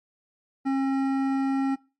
sine tone with hard clipping, 270.1 Hz, C#4, 45 cents flat, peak -24 dBFS, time 0.65-1.76 s, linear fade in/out 20 ms, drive 12 dB, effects noise-tail reverb RT60 0.3 s tail -21 dB re dry + MP3 48 kbps

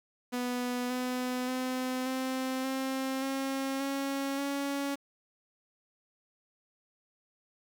sawtooth tone with pitch steps, 246.9 / 251.4 / 255.9 / 260.5 / 265.2 / 270 / 274.9 / 279.9 Hz, B3 / B3 / C4 / C4 / C4 / C#4 / C#4 / C#4, 0 / +31 / -38 / -7 / +23 / -45 / -14 / +17 cents, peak -27 dBFS, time 0.32-4.96 s, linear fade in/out 20 ms, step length 580 ms, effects 9-bit

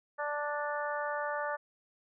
harmonic tone, 293.7 Hz, D4, in tune, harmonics 2 / 3 / 4 / 5 / 6, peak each -36 / -38 / -39 / -40 / -41 dBFS, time 0.18-1.57 s, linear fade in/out 20 ms, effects none

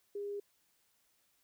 sine tone, 406.2 Hz, G#4, 38 cents flat, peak -37 dBFS, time 0.15-0.4 s, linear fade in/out 5 ms, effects white hiss -74 dBFS RMS until 1.43 s

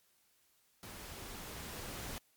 pink noise with level ramp, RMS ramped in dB -49 to -43 dBFS, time 0.83-2.18 s, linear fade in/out 0 ms, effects white hiss -72 dBFS RMS until 2.36 s + MP3 96 kbps

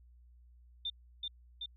sine tone with echo, 3590 Hz, A7, 34 cents sharp, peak -34 dBFS, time 0.85-0.9 s, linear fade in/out 5 ms, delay 380 ms, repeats 2, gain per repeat -2 dB, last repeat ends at 1.66 s, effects added 60 Hz sine -57 dBFS peak until 1.76 s

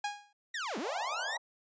sawtooth tone with exponential decay, 822 Hz, G#5, 18 cents flat, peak -26 dBFS, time 0.04-0.33 s, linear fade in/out 5 ms, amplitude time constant 61 ms
sawtooth linear two-way sweep, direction down then up, 1943 to 196 to 1943 Hz, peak -31 dBFS, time 0.54-1.37 s, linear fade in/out 5 ms, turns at 0.78 s
white band-pass noise, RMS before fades -41 dBFS, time 0.84-1.38 s, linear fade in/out 10 ms, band 600 to 970 Hz, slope 48 dB/octave
effects resampled to 16000 Hz

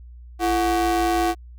square ring-modulated tone, 196 Hz, G3, in tune, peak -16 dBFS, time 0.39-1.35 s, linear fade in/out 50 ms, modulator 534 Hz, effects added 60 Hz sine -39 dBFS peak until 1.58 s

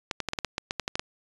clicks, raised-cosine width 0.2 ms, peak -11 dBFS, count 12, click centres 0.112 / 0.203 / 0.287 / 0.334 / 0.388 / 0.447 / 0.581 / 0.709 / 0.797 / 0.879 / 0.955 / 0.995 s, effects resampled to 22050 Hz

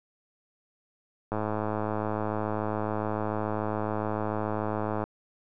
click train, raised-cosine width 1 ms, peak -16 dBFS, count 399, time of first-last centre 1.32-5.04 s, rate 107 Hz, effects none

